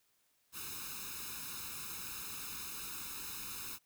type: noise with comb filter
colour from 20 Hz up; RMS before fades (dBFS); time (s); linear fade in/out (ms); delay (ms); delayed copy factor
white; -44; 0.52-3.79; 50; 0.77; +1
effects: white hiss -75 dBFS RMS until 3.85 s